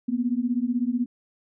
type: beating tone pair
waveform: sine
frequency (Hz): 235.6 / 251.6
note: A#3 / B3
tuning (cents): +19 / +32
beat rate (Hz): 16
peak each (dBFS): -25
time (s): 0.08-1.06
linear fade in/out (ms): 10
effects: none